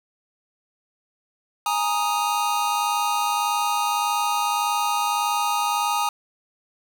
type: chord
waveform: square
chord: Ab suspended second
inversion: none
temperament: equal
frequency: 830.6 / 932.3 / 1244.5 Hz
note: Ab5 / Bb5 / Eb6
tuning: 0 / 0 / 0 cents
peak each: -26 dBFS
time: 1.66-6.09 s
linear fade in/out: 2 ms
effects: none